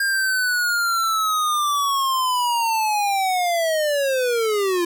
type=linear sweep; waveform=square; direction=down; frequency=1614 to 339.8 Hz; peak=-19 dBFS; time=0-4.85 s; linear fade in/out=5 ms; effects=none